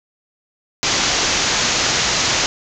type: low-pass noise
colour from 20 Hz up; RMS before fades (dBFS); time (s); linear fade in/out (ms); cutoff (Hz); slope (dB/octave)
white; -18; 0.83-2.46; 0; 7000; 96
effects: none